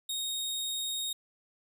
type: tone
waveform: sawtooth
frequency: 3730 Hz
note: A#7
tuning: in tune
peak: -29 dBFS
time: 0.09-1.13 s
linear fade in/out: 5 ms
effects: none